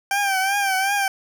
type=tone with vibrato; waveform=20% pulse; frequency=783 Hz; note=G5; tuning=2 cents flat; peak=-14 dBFS; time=0.11-1.08 s; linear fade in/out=2 ms; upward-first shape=triangle; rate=2.7 Hz; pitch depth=77 cents each way; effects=none